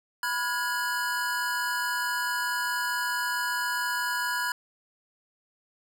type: chord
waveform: square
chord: F diminished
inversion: second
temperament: equal with one note detuned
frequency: 987.8 / 1432.9 / 1661.2 Hz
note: Cb6 / F6 / Ab6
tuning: 0 / +44 / 0 cents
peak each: -32 dBFS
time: 0.23-4.52 s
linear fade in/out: 2 ms
effects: none